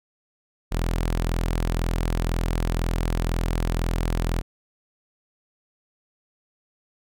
sawtooth tone, 42 Hz, E1, 33 cents sharp, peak -18 dBFS, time 0.71-4.42 s, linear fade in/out 20 ms, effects none

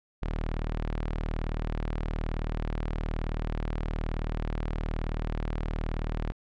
sawtooth tone, 38.89 Hz, D#1, in tune, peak -25 dBFS, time 0.22-6.32 s, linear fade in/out 0 ms, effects low-pass 3000 Hz 12 dB/octave

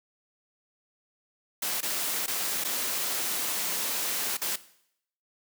white noise with dropouts, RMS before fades -30 dBFS, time 1.62-4.56 s, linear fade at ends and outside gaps 5 ms, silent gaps 1.808-1.828 / 2.263-2.278 / 2.64-2.647 / 4.371-4.415 s, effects noise-tail reverb RT60 0.7 s tail -17 dB re dry + high-pass 200 Hz 12 dB/octave

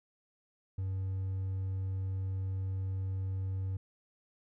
triangle tone with hard clipping, 95.3 Hz, G2, 48 cents flat, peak -33 dBFS, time 0.78-3.77 s, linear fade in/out 5 ms, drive 5 dB, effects none

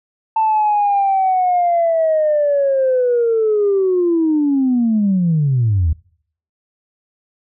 sine linear sweep, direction down, 889 to 73.8 Hz, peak -11 dBFS, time 0.36-5.93 s, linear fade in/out 5 ms, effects noise-tail reverb RT60 0.6 s tail -25 dB re dry + tanh soft clip ceiling -8 dBFS

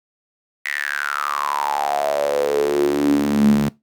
sawtooth tone with high-pass filter sweep, 72.1 Hz, D2, 31 cents flat, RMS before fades -19 dBFS, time 0.65-3.69 s, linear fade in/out 5 ms, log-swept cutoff 2000 to 180 Hz, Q 9.9, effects noise-tail reverb RT60 0.2 s tail -21 dB re dry

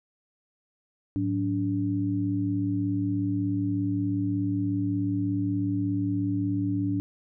sine tone cluster, 106.2 / 182.9 / 288.2 Hz, G#2 / F#3 / D4, +39 / -20 / -33 cents, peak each -29 / -34 / -26 dBFS, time 1.16-7 s, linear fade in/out 0 ms, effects none

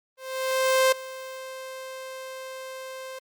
sawtooth tone with ADSR envelope, 523.3 Hz, C5, in tune, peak -13 dBFS, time 0.17-3.19 s, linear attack 750 ms, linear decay 6 ms, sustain -19 dB, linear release 6 ms, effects Opus 32 kbps

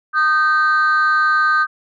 sine tone pair together, 1230.9 / 1552 Hz, D#6 / G6, -19 / -18 cents, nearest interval major third, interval 401 cents, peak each -13 dBFS, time 0.13-1.67 s, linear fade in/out 50 ms, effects tanh soft clip ceiling -9 dBFS

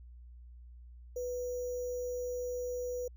sine tone with sample-and-hold, 493.9 Hz, B4, in tune, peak -34 dBFS, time 1.16-3.08 s, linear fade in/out 5 ms, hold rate 6300 Hz, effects added 60 Hz sine -49 dBFS peak until 3.16 s

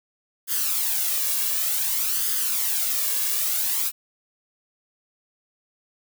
blue noise with flanger, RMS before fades -24 dBFS, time 0.47-3.92 s, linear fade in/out 50 ms, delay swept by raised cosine 0.61 to 1.81 ms, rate 0.55 Hz, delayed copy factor +0.6, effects none

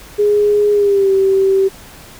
sine tone with pitch glide, 414.6 to 386.8 Hz, G#4 to G4, -3 to -23 cents, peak -9 dBFS, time 0.18-1.69 s, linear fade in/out 20 ms, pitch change -120 cents, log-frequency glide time 0.72-1.11 s, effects pink hiss -38 dBFS RMS until 2.19 s

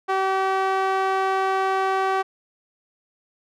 sawtooth tone with band-pass filter, 383.1 Hz, G4, 40 cents flat, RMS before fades -22 dBFS, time 0.08-2.23 s, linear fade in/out 20 ms, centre 980 Hz, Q 1.3, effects none

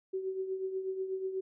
sine tone with tremolo, 379.6 Hz, F#4, 44 cents sharp, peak -30 dBFS, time 0.13-1.41 s, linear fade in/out 10 ms, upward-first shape triangle, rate 8.2 Hz, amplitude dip 65%, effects none

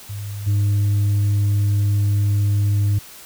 sine tone with level steps, 102 Hz, G#2, 31 cents flat, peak -26 / -12 dBFS, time 0.09-2.99 s, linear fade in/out 10 ms, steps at 0.46 s, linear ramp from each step 20 ms, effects tanh soft clip ceiling -14 dBFS + white hiss -41 dBFS RMS until 3.25 s

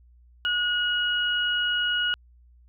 sine tone pair together, 1450.9 / 2900 Hz, F#6 / F#7, -34 / -35 cents, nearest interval octave, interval 1199 cents, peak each -25 dBFS, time 0.45-2.14 s, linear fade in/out 0 ms, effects added 60 Hz sine -52 dBFS peak until 2.68 s

